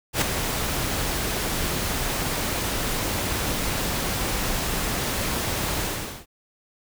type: noise with ADSR envelope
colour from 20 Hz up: pink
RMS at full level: -19 dBFS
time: 0.13-6.26 s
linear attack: 85 ms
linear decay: 7 ms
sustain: -7 dB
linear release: 430 ms
effects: none